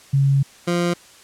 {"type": "tone pair in turn", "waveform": ["sine", "20% pulse"], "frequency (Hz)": [138, 173.87], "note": ["C#3", "F3"], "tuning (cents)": [-7, -7], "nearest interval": "major third", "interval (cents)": 400, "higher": "second", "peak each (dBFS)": -13, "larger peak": "neither", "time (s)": [[0.13, 0.43], [0.67, 0.94]], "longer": "first", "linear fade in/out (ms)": 10, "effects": ["white hiss -47 dBFS RMS until 1.23 s", "low-pass 9000 Hz 12 dB/octave"]}